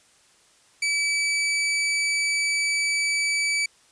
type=tone; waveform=sawtooth; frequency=2300 Hz; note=D7; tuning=37 cents flat; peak=-18 dBFS; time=0.82-3.66 s; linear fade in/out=5 ms; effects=white hiss -58 dBFS RMS until 3.91 s + resampled to 22050 Hz